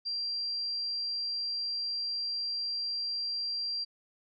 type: tone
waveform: sine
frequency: 4736 Hz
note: D8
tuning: 14 cents sharp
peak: -31 dBFS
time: 0.05-3.85 s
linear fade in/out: 20 ms
effects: none